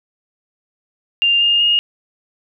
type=tone with pitch steps; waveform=sine; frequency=2796 / 2824 / 2851 Hz; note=F7 / F7 / F7; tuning=+1 / +19 / +35 cents; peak=-11 dBFS; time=1.22-1.79 s; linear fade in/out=0 ms; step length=190 ms; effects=none